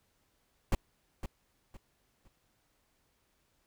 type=noise with echo; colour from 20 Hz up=brown; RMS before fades=-26 dBFS; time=0.72-0.75 s; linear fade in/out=2 ms; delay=510 ms; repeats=3; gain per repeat=-11 dB; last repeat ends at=2.28 s; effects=pink hiss -74 dBFS RMS until 3.66 s